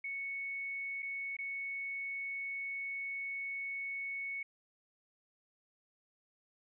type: tone with dropouts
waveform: sine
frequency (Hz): 2215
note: C#7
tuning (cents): -2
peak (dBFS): -37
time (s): 0.04-4.43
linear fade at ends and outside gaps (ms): 5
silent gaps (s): 1.023-1.027 / 1.368-1.387
effects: none